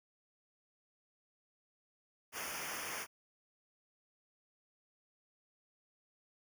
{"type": "noise with comb filter", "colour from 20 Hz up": "pink", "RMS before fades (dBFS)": -42, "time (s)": [2.32, 3.07], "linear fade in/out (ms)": 50, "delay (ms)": 0.25, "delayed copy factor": -1, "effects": []}